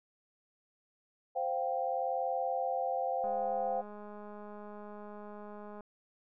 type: chord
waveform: sine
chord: C suspended fourth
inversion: none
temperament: equal with one note detuned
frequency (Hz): 523.3 / 703.3 / 784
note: C5 / F5 / G5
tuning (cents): 0 / +12 / 0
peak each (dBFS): -35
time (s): 1.35-3.82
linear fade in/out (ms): 20
type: click train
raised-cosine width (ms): 1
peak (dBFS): -35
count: 535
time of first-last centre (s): 3.24-5.807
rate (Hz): 208
effects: none